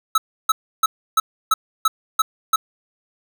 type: tone bursts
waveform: square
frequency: 1300 Hz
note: E6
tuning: 24 cents flat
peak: -13 dBFS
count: 8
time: 0.15-2.56 s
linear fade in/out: 5 ms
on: 30 ms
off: 310 ms
effects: none